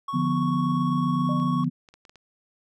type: tone with tremolo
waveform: triangle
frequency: 1108.7 Hz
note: C#6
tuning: in tune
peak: -25 dBFS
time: 0.08-1.64 s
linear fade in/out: 5 ms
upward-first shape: triangle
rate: 18 Hz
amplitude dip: 30%
type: chord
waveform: sine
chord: B diminished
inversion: first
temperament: equal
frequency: 146.83 / 174.61 / 246.9 Hz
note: D3 / F3 / B3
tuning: 0 / 0 / 0 cents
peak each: -27 / -26 / -25 dBFS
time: 0.13-1.7 s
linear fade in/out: 20 ms
type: tone with exponential decay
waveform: sine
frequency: 601 Hz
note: D5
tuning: 40 cents sharp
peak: -31 dBFS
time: 1.29-1.68 s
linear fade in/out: 0 ms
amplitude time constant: 83 ms
type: clicks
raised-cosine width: 0.2 ms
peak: -33 dBFS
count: 7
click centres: 1.4 / 1.644 / 1.888 / 1.94 / 2.052 / 2.095 / 2.157 s
effects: none